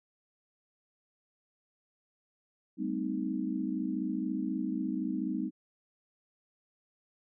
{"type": "chord", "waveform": "sine", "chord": "A half-diminished seventh", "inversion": "third", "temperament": "equal with one note detuned", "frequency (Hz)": [196, 220, 256.8, 311.1], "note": ["G3", "A3", "C4", "Eb4"], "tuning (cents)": [0, 0, -32, 0], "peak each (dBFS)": [-36, -39, -35, -35], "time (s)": [2.77, 5.51], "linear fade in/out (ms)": 50, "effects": []}